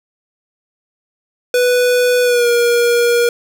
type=tone with pitch glide; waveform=square; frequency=493.9 to 476 Hz; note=B4 to A#4; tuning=0 to +36 cents; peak=-11 dBFS; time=1.54-3.29 s; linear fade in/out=2 ms; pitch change=-64 cents; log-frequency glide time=2.23-2.48 s; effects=none